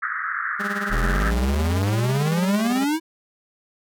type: band-pass noise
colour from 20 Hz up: pink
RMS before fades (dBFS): -27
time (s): 0.02-1.31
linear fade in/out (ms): 10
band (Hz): 1200 to 1900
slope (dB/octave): 96
type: tone with tremolo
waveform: sawtooth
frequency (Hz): 202.1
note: G#3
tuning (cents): -47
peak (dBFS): -21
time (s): 0.59-2.86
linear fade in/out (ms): 20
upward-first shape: sine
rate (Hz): 18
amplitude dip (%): 70
type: exponential sweep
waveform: square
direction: up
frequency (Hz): 36.71 to 329.6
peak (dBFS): -20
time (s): 0.89-3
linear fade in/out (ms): 50
effects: none